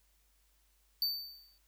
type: tone with exponential decay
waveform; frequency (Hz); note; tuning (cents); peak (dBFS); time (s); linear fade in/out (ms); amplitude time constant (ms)
square; 4571; D8; -48; -28; 1.02-1.58; 1; 120
effects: added 50 Hz sine -70 dBFS peak until 1.67 s + white hiss -73 dBFS RMS until 1.67 s